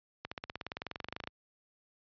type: accelerating click train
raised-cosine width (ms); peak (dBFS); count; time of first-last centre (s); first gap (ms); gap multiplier
0.3; -22; 22; 0.25-1.274; 65; 0.97
effects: high-pass 60 Hz 12 dB/octave + resampled to 11025 Hz